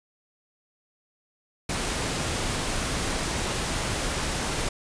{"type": "noise", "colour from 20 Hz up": "pink", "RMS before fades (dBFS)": -28, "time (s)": [1.69, 4.69], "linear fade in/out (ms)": 5, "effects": ["resampled to 22050 Hz"]}